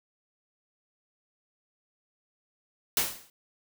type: noise with exponential decay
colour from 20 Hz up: white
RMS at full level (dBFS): -22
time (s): 2.97-3.3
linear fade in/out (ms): 2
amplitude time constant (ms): 70
effects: none